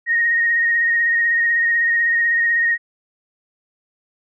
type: tone with vibrato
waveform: sine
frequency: 1864.7 Hz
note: A#6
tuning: in tune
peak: -14 dBFS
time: 0.06-2.78 s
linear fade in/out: 50 ms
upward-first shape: sine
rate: 16 Hz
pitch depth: 22 cents each way
effects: none